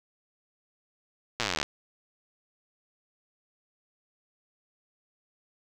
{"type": "slowing click train", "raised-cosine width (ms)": 0.2, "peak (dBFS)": -10, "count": 22, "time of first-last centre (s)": [1.4, 1.629], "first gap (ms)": 8, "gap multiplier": 1.03, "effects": []}